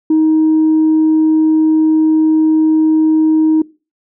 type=tone; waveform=sine; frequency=314.4 Hz; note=D#4; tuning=18 cents sharp; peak=-6 dBFS; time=0.1-3.62 s; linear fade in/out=5 ms; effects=noise-tail reverb RT60 0.3 s tail -21 dB re dry + tanh soft clip ceiling -5 dBFS